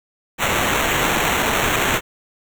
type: noise with sample-and-hold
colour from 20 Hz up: blue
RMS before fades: -19 dBFS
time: 0.38-2.01 s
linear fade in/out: 50 ms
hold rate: 4900 Hz
effects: none